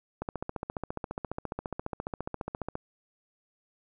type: click train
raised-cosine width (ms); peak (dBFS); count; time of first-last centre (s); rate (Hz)
1; -19; 38; 0.22-2.754; 14.6
effects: none